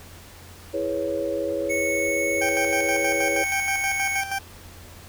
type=chord; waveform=sine; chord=C# minor seventh; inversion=first; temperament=equal; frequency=329.6 / 415.3 / 493.9 / 554.4 Hz; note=E4 / G#4 / B4 / C#5; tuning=0 / 0 / 0 / 0 cents; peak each=-30 / -31 / -31 / -26 dBFS; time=0.73-3.44 s; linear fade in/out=20 ms
type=tone; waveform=square; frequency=2207 Hz; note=C#7; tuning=8 cents flat; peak=-25 dBFS; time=1.69-4.22 s; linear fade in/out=20 ms
type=tone with tremolo; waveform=20% pulse; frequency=784 Hz; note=G5; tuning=in tune; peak=-19 dBFS; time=2.41-4.39 s; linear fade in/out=10 ms; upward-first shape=square; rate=6.3 Hz; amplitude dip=60%
effects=added 87 Hz sine -46 dBFS peak until 5.08 s + pink hiss -46 dBFS RMS until 5.08 s